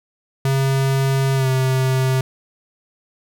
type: tone with pitch glide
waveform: square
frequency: 135.1 to 131.03 Hz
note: C#3 to C3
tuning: -44 to +3 cents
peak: -16 dBFS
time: 0.45-2.21 s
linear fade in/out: 2 ms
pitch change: -53 cents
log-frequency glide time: 1.35-1.48 s
effects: none